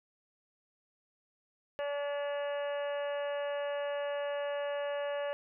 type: harmonic tone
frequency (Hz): 286.8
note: D4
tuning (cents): -41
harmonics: 2 / 3 / 4 / 5 / 6 / 7 / 8 / 9 / 10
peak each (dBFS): -33 / -45 / -47 / -52 / -45 / -54 / -57 / -55 / -50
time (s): 1.79-5.33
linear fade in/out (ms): 0
effects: none